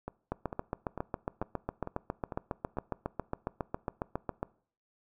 two click trains, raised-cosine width 1 ms, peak -18 / -23 dBFS, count 31 / 7, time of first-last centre 0.32-4.43 / 0.08-2.771 s, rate 7.3 / 2.23 Hz, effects noise-tail reverb RT60 0.5 s tail -22 dB re dry

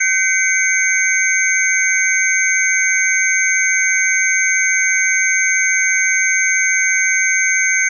sine tone cluster, 1539 / 2062 / 2247 / 6340 Hz, G6 / C7 / C#7 / G8, -32 / -26 / +23 / +19 cents, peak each -18 dBFS, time 0-7.89 s, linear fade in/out 10 ms, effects none

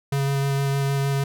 square tone with vibrato, 138.59 Hz, C#3, in tune, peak -21 dBFS, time 0.12-1.24 s, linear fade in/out 5 ms, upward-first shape square, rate 6.5 Hz, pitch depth 9 cents each way, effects none

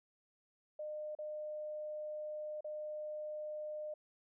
sine tone with dropouts, 607 Hz, D#5, 43 cents flat, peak -40 dBFS, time 0.79-3.94 s, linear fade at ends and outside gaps 5 ms, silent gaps 1.151-1.187 / 2.608-2.644 s, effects none

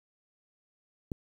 click, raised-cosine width 3 ms, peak -21 dBFS, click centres 1.118 s, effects 9-bit

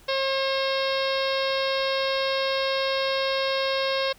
harmonic tone, 538 Hz, C5, 48 cents sharp, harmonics 1 / 2 / 3 / 4 / 5 / 6 / 7 / 8 / 9 / 10, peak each -25 / -31 / -34 / -35 / -35 / -36 / -33 / -36 / -38 / -39 dBFS, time 0.08-4.13 s, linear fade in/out 10 ms, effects pink hiss -54 dBFS RMS until 4.18 s

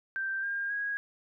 sine tone with pitch steps, 1568 / 1607.4 / 1647.9 Hz, G6 / G6 / G#6, 0 / +43 / -14 cents, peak -30 dBFS, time 0.16-0.97 s, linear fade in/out 0 ms, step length 270 ms, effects none

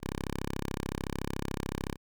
5% pulse tone, 33.73 Hz, C#1, 46 cents flat, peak -22 dBFS, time 0-1.97 s, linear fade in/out 50 ms, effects none

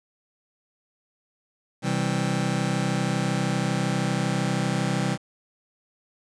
sawtooth chord, C major, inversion none, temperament just, 130.81 / 163.52 / 196.22 Hz, C3 / E3 / G3, 0 / -14 / +2 cents, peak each -23 dBFS, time 1.82-5.18 s, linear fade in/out 50 ms, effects resampled to 22050 Hz + 8-bit

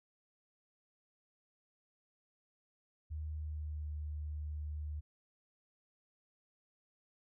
sine tone with pitch glide, 77 to 75.33 Hz, D#2 to D2, -17 to +45 cents, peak -38 dBFS, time 3.1-5.01 s, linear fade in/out 20 ms, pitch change -38 cents, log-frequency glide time 3.28-3.91 s, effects none

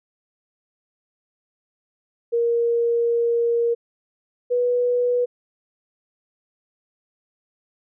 sine tone pair in turn, 469 / 489.5 Hz, A#4 / B4, +11 / -15 cents, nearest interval minor second, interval 74 cents, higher second, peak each -17 dBFS, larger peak neither, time 2.32-3.75 / 4.5-5.26 s, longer first, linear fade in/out 20 ms, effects none

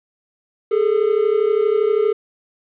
triangle tone pair together, 410.6 / 443.1 Hz, G#4 / A4, -20 / +12 cents, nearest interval minor second, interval 132 cents, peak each -15 dBFS, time 0.71-2.13 s, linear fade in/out 10 ms, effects resampled to 8000 Hz + 8-bit

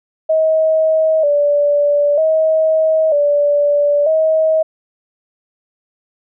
sine tone with vibrato, 607 Hz, D#5, 43 cents flat, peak -10 dBFS, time 0.29-4.63 s, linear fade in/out 10 ms, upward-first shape square, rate 0.53 Hz, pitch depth 77 cents each way, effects none

